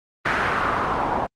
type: noise with low-pass filter sweep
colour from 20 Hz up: white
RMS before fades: -22 dBFS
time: 0.25-1.27 s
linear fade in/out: 10 ms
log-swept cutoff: 1700 to 820 Hz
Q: 2.3
effects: Opus 24 kbps